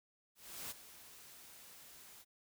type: noise with ADSR envelope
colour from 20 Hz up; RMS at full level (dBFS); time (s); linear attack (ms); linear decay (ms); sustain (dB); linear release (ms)
white; -44; 0.35-2.25; 360; 18; -13; 43
effects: none